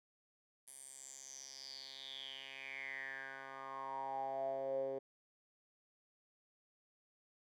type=tone with band-pass filter sweep; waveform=10% pulse; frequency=134.8 Hz; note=C#3; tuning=48 cents flat; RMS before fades=-45 dBFS; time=0.67-4.99 s; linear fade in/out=10 ms; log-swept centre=9900 to 460 Hz; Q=8.1; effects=none